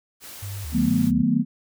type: noise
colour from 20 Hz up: white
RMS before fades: -40 dBFS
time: 0.2-1.12 s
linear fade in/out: 50 ms
type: tone with vibrato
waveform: sine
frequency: 86.2 Hz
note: F2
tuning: 22 cents flat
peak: -30 dBFS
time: 0.42-1.23 s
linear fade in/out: 10 ms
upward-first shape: square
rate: 2.2 Hz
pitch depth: 250 cents each way
type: chord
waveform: sine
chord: B dominant seventh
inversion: first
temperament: just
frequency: 154.34 / 185.21 / 222.2 / 246.9 Hz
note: D#3 / F#3 / A3 / B3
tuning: -14 / +2 / +17 / 0 cents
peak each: -26 / -25 / -22 / -21 dBFS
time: 0.72-1.45 s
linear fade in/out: 50 ms
effects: none